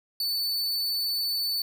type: tone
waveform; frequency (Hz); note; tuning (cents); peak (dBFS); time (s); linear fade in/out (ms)
45% pulse; 4493; C#8; +23; -25; 0.2-1.62; 2
effects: none